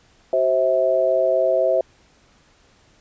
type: tone cluster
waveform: sine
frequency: 377.7 / 526 / 650 Hz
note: F#4 / C5 / E5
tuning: +36 / +9 / -24 cents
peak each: -25 / -19 / -18 dBFS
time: 0.33-1.81 s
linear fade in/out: 2 ms
effects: pink hiss -56 dBFS RMS until 3 s + resampled to 16000 Hz